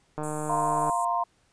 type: click train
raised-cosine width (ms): 1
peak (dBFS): -19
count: 110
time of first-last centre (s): 0.18-0.897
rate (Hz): 152
type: high-pass noise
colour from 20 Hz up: pink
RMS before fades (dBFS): -39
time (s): 0.23-1.05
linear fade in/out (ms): 5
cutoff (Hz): 7000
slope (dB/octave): 96
type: chord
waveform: sine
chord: F suspended fourth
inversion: none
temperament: equal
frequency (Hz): 698.5 / 932.3 / 1046.5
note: F5 / Bb5 / C6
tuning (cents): 0 / 0 / 0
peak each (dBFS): -28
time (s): 0.49-1.24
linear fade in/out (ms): 10
effects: pink hiss -66 dBFS RMS until 1.52 s + resampled to 22050 Hz